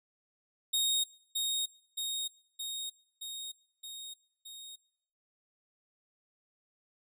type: tone with echo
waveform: sawtooth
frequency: 3729 Hz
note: A#7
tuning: in tune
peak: -24 dBFS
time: 0.73-1.04 s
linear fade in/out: 10 ms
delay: 620 ms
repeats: 6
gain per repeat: -3 dB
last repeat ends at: 4.76 s
effects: noise-tail reverb RT60 0.9 s tail -24 dB re dry